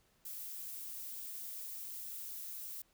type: noise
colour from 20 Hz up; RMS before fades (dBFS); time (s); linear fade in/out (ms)
violet; -45; 0.25-2.82; 5
effects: pink hiss -72 dBFS RMS until 2.93 s